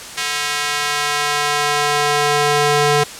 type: tone with high-pass filter sweep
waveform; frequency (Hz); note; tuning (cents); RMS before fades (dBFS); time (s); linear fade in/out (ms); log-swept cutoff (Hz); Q
square; 146.83; D3; 0; -17; 0.17-3.04; 10; 1900 to 350; 0.73
effects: white hiss -32 dBFS RMS until 3.19 s + low-pass 9000 Hz 12 dB/octave